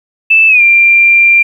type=tone with pitch glide; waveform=sine; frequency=2637 to 2377 Hz; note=E7 to D7; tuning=0 to +20 cents; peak=-3 dBFS; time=0.3-1.43 s; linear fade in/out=10 ms; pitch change=-180 cents; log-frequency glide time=0.48-0.62 s; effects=7-bit